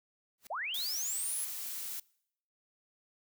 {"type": "noise with exponential growth", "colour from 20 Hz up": "white", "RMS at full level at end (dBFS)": -47, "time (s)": [0.38, 0.47], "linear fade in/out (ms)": 2, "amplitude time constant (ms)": 18}
{"type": "linear sweep", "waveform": "sine", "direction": "up", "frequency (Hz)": [526, 11175], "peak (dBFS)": -34, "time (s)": [0.5, 1.45], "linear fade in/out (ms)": 10}
{"type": "noise", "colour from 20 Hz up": "blue", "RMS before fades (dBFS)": -40, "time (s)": [0.74, 2], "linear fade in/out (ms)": 5}
{"effects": ["noise-tail reverb RT60 0.7 s tail -24 dB re dry"]}